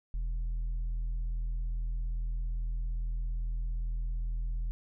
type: tone with tanh clipping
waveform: triangle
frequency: 41.2 Hz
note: E1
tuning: in tune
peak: -31 dBFS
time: 0.14-4.71 s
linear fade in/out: 0 ms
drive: 8 dB
effects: none